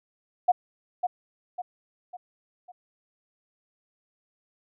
sine tone with echo, 722 Hz, F#5, 43 cents flat, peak -15 dBFS, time 0.48-0.52 s, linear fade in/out 10 ms, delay 550 ms, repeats 4, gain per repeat -7 dB, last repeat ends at 2.72 s, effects none

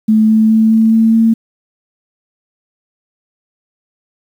sine tone with pitch steps, 217.6 / 219.2 / 220.9 / 222.6 / 224.2 / 225.9 Hz, A3 / A3 / A3 / A3 / A3 / A3, -19 / -6 / +7 / +20 / +33 / +46 cents, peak -6 dBFS, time 0.08-1.34 s, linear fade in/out 10 ms, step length 210 ms, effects 7-bit

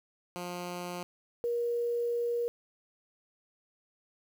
10% pulse / sine tone pair in turn, 177.1 / 474.4 Hz, F3 / A#4, +24 / +30 cents, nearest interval octave + perfect fourth, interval 1706 cents, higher second, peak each -28 dBFS, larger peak neither, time 0.36-1.03 / 1.44-2.48 s, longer second, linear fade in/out 0 ms, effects 9-bit

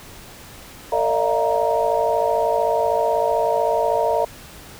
sine tone cluster, 453.9 / 584 / 637 / 693 / 937 Hz, A#4 / D5 / D#5 / F5 / A#5, -46 / -10 / +41 / -14 / +9 cents, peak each -23 dBFS, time 0.92-4.25 s, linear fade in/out 5 ms, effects pink hiss -41 dBFS RMS until 4.79 s

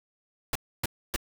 pink noise bursts, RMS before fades -28 dBFS, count 3, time 0.53-1.162 s, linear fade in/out 2 ms, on 24 ms, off 280 ms, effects none

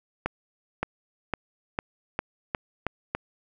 accelerating click train, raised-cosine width 0.5 ms, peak -11 dBFS, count 8, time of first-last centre 0.26-3.15 s, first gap 570 ms, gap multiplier 0.89, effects none

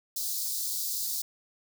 white high-pass noise, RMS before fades -32 dBFS, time 0.16-1.22 s, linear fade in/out 5 ms, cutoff 4000 Hz, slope 48 dB/octave, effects none

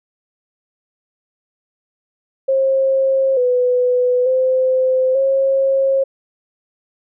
sine tone with pitch steps, 535 / 497.2 / 517 / 540 Hz, C5 / B4 / C5 / C#5, +38 / +12 / -21 / -45 cents, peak -12 dBFS, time 2.48-6.04 s, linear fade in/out 10 ms, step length 890 ms, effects none

